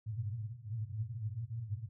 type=band-pass noise; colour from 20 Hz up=pink; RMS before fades=-40 dBFS; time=0.06-1.89 s; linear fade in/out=10 ms; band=100 to 120 Hz; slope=96 dB/octave; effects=none